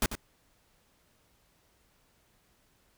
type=noise with echo; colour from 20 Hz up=pink; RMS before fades=-26 dBFS; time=0.02-0.06 s; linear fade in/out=2 ms; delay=93 ms; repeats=1; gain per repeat=-10 dB; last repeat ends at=0.153 s; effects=pink hiss -68 dBFS RMS until 2.97 s